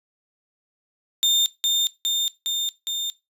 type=tone with echo; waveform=35% pulse; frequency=3621 Hz; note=A7; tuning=49 cents sharp; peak=-14 dBFS; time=1.23-1.46 s; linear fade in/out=0 ms; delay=410 ms; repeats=4; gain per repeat=-2 dB; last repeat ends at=3.1 s; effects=noise-tail reverb RT60 0.2 s tail -18 dB re dry + resampled to 32000 Hz